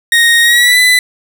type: tone with pitch glide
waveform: 30% pulse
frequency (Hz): 1864.7 to 1998.5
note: A#6 to B6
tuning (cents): 0 to +20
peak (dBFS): -3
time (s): 0.12-0.99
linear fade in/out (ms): 2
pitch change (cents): +120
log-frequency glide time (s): 0.42-0.79
effects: none